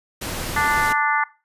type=noise; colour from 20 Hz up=pink; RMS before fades=-28 dBFS; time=0.21-0.93 s; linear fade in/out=10 ms
type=harmonic tone; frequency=293.7 Hz; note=D4; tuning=in tune; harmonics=3 / 4 / 5 / 6 / 7; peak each=-22 / -23 / -24 / -25 / -25 dBFS; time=0.56-1.24 s; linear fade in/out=5 ms
effects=noise-tail reverb RT60 0.3 s tail -19 dB re dry + resampled to 32000 Hz